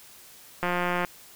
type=click train; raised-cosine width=0.5 ms; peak=-12 dBFS; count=75; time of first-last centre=0.63-1.048 s; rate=177 Hz; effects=white hiss -50 dBFS RMS until 1.35 s